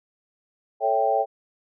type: chord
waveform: sine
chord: A dominant seventh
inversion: none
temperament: equal with one note detuned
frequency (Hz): 440 / 556.9 / 659.3 / 784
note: A4 / C#5 / E5 / G5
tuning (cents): 0 / +8 / 0 / 0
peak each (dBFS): -27 / -25 / -25 / -22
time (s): 0.8-1.26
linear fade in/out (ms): 50
effects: none